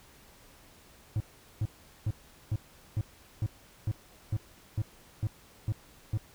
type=tone bursts; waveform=triangle; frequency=107.5 Hz; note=A2; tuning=40 cents flat; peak=-24 dBFS; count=12; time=1.16-6.174 s; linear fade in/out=0 ms; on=42 ms; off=410 ms; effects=pink hiss -57 dBFS RMS until 6.34 s